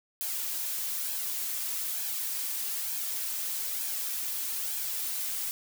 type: noise with flanger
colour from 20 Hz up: blue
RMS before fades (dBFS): -33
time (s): 0.21-5.51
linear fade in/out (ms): 0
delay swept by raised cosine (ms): 1.2 to 3.4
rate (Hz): 1.1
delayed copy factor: +0.5
effects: none